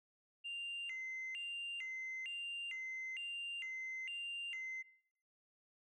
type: tone with vibrato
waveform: sine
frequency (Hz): 2400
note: D7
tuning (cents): +37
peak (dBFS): -40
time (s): 0.44-4.83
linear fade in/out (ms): 20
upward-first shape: square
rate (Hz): 1.1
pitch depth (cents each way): 260
effects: noise-tail reverb RT60 0.7 s tail -21 dB re dry + tanh soft clip ceiling -39 dBFS